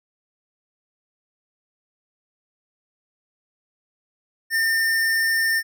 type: tone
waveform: square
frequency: 1807 Hz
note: A6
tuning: 46 cents sharp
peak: -19 dBFS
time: 4.5-5.63 s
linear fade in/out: 50 ms
effects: none